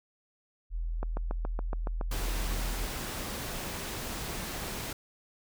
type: tone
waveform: sine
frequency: 41.2 Hz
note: E1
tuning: in tune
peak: -30 dBFS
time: 0.7-2.89 s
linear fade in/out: 50 ms
type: click train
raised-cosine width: 1 ms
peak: -21 dBFS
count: 8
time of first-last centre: 1.03-2.012 s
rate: 7.13 Hz
type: noise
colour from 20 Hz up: pink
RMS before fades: -37 dBFS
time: 2.11-4.93 s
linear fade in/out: 5 ms
effects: none